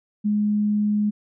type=tone; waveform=sine; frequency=209 Hz; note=G#3; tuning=11 cents sharp; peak=-18 dBFS; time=0.24-1.11 s; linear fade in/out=20 ms; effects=none